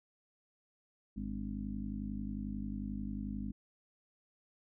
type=harmonic tone with a mistuned harmonic; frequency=51.2 Hz; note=G#1; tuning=24 cents flat; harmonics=1 / 2 / 3 / 4 / 5 / 6; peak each=-43 / -48 / -50 / -40 / -44 / -50 dBFS; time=1.16-3.52 s; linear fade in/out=10 ms; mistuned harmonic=6; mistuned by=-67 cents; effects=none